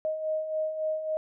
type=beating tone pair; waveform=sine; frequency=622.3 / 625.9 Hz; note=D#5 / D#5; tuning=0 / +10 cents; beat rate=3.6 Hz; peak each=-36 / -28 dBFS; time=0.05-1.17 s; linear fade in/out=0 ms; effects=none